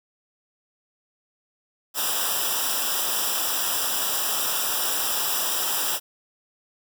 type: noise with comb filter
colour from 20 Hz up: white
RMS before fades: -25 dBFS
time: 1.94-6 s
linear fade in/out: 50 ms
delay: 0.46 ms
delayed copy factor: -1
effects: none